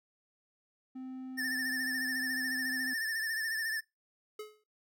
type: tone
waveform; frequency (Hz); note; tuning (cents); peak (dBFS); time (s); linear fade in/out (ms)
triangle; 259.2; C4; -16; -38; 0.95-2.94; 10
type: tone with vibrato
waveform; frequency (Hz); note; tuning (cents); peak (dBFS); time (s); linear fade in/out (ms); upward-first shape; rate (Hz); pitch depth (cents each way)
square; 1777; A6; +17; -33; 1.37-3.81; 20; sine; 14; 56
type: tone with exponential decay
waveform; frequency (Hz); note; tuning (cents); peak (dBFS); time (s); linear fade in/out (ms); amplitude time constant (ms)
square; 425.9; G#4; +44; -38; 4.39-4.64; 5; 54
effects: noise-tail reverb RT60 0.2 s tail -22 dB re dry